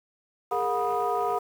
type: tone cluster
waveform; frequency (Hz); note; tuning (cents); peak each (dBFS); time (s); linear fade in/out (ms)
sine; 409.7 / 462.5 / 724 / 978 / 1242; G#4 / A#4 / F#5 / B5 / D#6; -24 / -14 / -38 / -17 / -3; -30 / -31 / -27 / -30 / -31; 0.51-1.39; 10
effects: tanh soft clip ceiling -16 dBFS + 8-bit